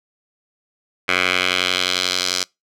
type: tone with band-pass filter sweep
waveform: 10% pulse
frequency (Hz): 91.3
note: F#2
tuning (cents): -23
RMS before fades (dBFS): -20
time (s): 1.08-2.44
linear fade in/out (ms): 10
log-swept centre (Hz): 2200 to 5100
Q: 1.9
effects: noise-tail reverb RT60 0.2 s tail -25 dB re dry